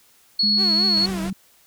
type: tone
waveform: sine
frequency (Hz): 4356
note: C#8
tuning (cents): -31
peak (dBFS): -16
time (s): 0.39-1.06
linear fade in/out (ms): 5
type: tone with pitch glide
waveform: sine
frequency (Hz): 207.7 to 191.57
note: G#3 to G3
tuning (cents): 0 to -40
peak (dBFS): -24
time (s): 0.43-1.33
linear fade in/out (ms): 5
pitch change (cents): -140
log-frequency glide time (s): 0.9-1.11
type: tone with vibrato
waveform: sawtooth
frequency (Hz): 350.8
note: F4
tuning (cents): +8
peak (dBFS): -26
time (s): 0.56-1.31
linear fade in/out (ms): 50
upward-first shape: triangle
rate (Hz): 4.2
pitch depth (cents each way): 190
type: low-pass noise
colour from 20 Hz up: pink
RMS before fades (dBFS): -36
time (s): 0.97-1.3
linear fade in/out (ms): 0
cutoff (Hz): 11000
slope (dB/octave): 48
effects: white hiss -56 dBFS RMS until 1.66 s